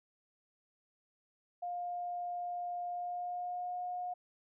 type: tone with pitch glide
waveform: sine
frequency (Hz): 707 to 718.9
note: F5 to F5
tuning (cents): +21 to +50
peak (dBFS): -36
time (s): 1.62-4.14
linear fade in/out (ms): 10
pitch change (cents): +29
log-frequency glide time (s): 2.88-3.79
effects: none